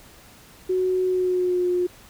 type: tone with pitch glide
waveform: sine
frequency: 370 to 357.6 Hz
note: F#4 to F4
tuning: 0 to +41 cents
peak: -19 dBFS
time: 0.69-1.87 s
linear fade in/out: 10 ms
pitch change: -59 cents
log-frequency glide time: 1.05-1.67 s
effects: pink hiss -49 dBFS RMS until 2.09 s